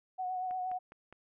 sine tone with vibrato, 738 Hz, F#5, 5 cents flat, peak -33 dBFS, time 0.18-0.79 s, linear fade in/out 20 ms, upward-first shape sine, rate 8.5 Hz, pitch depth 25 cents each way
click train, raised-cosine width 0.5 ms, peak -36 dBFS, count 4, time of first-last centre 0.51-1.126 s, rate 4.87 Hz
effects none

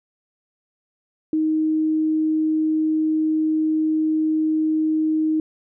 sine tone, 313 Hz, D#4, 10 cents sharp, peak -17 dBFS, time 1.33-5.4 s, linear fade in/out 2 ms, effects none

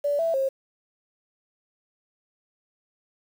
sine tone with pitch steps, 577 / 661 / 537 Hz, D5 / E5 / C5, -31 / +5 / +45 cents, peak -21 dBFS, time 0.04-0.49 s, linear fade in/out 10 ms, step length 150 ms, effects 8-bit

